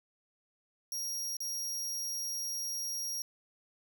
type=tone with dropouts; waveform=sawtooth; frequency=5630 Hz; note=F8; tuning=13 cents sharp; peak=-32 dBFS; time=0.92-3.22 s; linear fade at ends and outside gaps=1 ms; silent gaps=1.368-1.404 s; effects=none